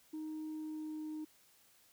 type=tone with pitch glide; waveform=sine; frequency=311.1 to 308.8 Hz; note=D#4 to D#4; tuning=0 to -13 cents; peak=-38 dBFS; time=0.13-1.25 s; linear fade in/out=10 ms; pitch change=-13 cents; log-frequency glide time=0.45-1.05 s; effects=tanh soft clip ceiling -38 dBFS + white hiss -67 dBFS RMS until 1.92 s